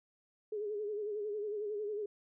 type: tone with vibrato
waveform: sine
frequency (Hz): 418.5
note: G#4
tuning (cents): +13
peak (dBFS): -35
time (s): 0.52-2.06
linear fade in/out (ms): 5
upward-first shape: sine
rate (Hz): 11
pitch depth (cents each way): 61
effects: none